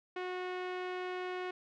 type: tone with low-pass filter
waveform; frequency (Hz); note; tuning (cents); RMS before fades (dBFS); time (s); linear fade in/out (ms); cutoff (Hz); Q
sawtooth; 365; F#4; -24; -39; 0.16-1.51; 5; 2500; 1.3
effects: none